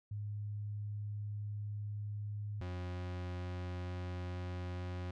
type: tone pair in turn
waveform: sine / 40% pulse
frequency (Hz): 103.83 / 89.78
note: G#2 / F2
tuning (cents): 0 / +48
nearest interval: minor third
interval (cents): 252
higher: first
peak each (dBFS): -38 / -38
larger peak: neither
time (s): 0.11-2.61 / 2.61-5.11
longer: neither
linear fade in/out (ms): 5
effects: low-pass 4000 Hz 12 dB/octave